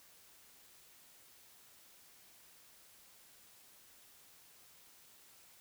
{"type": "silence", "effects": ["white hiss -62 dBFS RMS until 5.6 s"]}